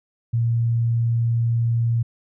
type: tone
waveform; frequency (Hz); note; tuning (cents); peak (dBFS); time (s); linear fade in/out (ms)
sine; 116.54; A#2; 0; -17; 0.33-2.03; 10
effects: none